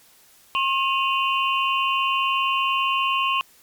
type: tone cluster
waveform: sine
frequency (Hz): 1076 / 2515 / 2775 / 3012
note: C6 / D#7 / F7 / F#7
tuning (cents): +48 / +18 / -12 / +30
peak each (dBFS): -21 / -29 / -25 / -29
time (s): 0.55-3.41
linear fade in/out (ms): 0
effects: white hiss -54 dBFS RMS until 3.62 s + MP3 96 kbps